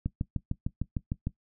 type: click train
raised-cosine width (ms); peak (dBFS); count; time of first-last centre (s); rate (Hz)
5; -17; 9; 0.06-1.27; 6.61
effects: noise-tail reverb RT60 0.1 s tail -17 dB re dry